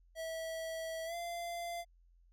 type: tone with pitch glide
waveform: square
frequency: 650 to 688.7 Hz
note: E5 to F5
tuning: -24 to -24 cents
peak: -39 dBFS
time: 0.15-1.85 s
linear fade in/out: 50 ms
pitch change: +100 cents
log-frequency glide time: 1.05-1.15 s
effects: added 43 Hz sine -62 dBFS peak until 2.32 s + MP3 96 kbps